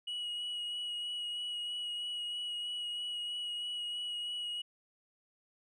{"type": "tone with vibrato", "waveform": "sine", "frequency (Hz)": 2912, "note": "F#7", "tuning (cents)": -28, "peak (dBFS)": -33, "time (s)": [0.07, 4.62], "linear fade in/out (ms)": 10, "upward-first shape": "sine", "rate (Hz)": 3.1, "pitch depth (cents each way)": 13, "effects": ["tanh soft clip ceiling -35 dBFS"]}